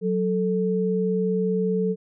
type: tone pair together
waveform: sine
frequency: 185 / 440 Hz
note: F#3 / A4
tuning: 0 / 0 cents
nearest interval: octave + minor third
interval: 1500 cents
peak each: -23 dBFS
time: 0.01-1.96 s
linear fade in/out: 50 ms
effects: none